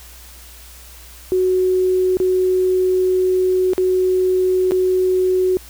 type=tone with dropouts; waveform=sine; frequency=370 Hz; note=F#4; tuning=in tune; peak=-13 dBFS; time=1.32-5.57 s; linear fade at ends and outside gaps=0 ms; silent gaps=2.17-2.201 / 3.734-3.78 / 4.71-4.719 s; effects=added 60 Hz sine -41 dBFS peak until 5.69 s + white hiss -42 dBFS RMS until 5.69 s